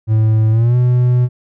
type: tone with pitch glide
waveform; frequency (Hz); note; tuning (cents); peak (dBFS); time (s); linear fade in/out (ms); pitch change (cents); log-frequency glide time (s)
triangle; 109.7 to 123.85; A2 to B2; -5 to +5; -7; 0.07-1.29; 50; +210; 0.51-0.76
effects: none